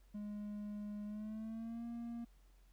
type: tone with pitch glide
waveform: triangle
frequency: 207.7 to 234.5 Hz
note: G#3 to A#3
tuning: 0 to +11 cents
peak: -40 dBFS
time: 0.14-2.25 s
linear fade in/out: 10 ms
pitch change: +211 cents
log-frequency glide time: 1.05-1.85 s
effects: added 45 Hz sine -62 dBFS peak until 2.72 s + pink hiss -75 dBFS RMS until 2.72 s